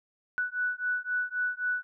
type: beating tone pair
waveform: sine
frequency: 1480 / 1483.8 Hz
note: F#6 / F#6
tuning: 0 / +4 cents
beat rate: 3.8 Hz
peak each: -31 dBFS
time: 0.38-1.83 s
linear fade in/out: 0 ms
effects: none